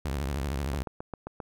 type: tone with vibrato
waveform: sawtooth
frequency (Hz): 69.3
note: C#2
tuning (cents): 0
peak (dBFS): -25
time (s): 0.05-0.83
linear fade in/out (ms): 0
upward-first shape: triangle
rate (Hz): 13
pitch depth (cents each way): 240
type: click train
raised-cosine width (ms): 1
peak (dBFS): -22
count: 6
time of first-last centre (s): 0.74-1.402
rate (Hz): 7.55
effects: none